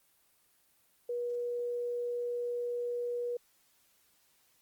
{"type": "tone", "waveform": "sine", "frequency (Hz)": 482.5, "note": "B4", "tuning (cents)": -40, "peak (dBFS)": -32, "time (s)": [1.09, 3.37], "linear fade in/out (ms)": 5, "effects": ["white hiss -69 dBFS RMS until 4.61 s", "Opus 24 kbps"]}